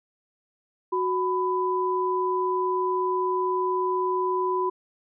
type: tone pair together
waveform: sine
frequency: 369.4 / 998 Hz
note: F#4 / B5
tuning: -3 / +18 cents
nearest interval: octave + perfect fourth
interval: 1721 cents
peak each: -25 dBFS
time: 0.92-4.7 s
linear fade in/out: 10 ms
effects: none